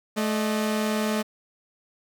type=tone pair together; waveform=sawtooth; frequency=216.2 / 608.9 Hz; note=A3 / D#5; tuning=-30 / -38 cents; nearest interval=octave + tritone; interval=1792 cents; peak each=-20 / -27 dBFS; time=0.16-1.23 s; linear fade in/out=20 ms; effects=none